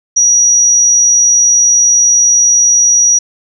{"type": "tone", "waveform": "sine", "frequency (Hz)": 5790, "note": "F#8", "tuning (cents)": -38, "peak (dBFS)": -5, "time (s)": [0.16, 3.19], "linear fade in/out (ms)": 10, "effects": []}